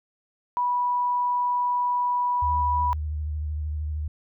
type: tone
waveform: sine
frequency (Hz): 980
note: B5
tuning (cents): -14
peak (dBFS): -21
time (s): 0.57-2.93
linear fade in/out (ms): 0
type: tone with vibrato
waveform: sine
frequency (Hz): 76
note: D#2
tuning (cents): -40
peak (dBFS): -26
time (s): 2.42-4.08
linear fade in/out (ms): 5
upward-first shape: triangle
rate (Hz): 13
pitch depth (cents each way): 48
effects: none